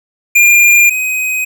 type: tone pair in turn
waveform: square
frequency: 2404 / 2515 Hz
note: D7 / D#7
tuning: +40 / +18 cents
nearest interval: minor second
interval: 78 cents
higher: second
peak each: -5 / -14 dBFS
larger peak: first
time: 0.35-0.9 / 0.9-1.45 s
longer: neither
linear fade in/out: 10 ms
effects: none